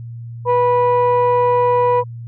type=tone pair together; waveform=sine; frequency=490 / 980 Hz; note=B4 / B5; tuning=-14 / -14 cents; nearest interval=octave; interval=1200 cents; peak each=-12 / -13 dBFS; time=0.45-2.04 s; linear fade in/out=50 ms; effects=tanh soft clip ceiling -8 dBFS + added 117 Hz sine -28 dBFS peak until 2.27 s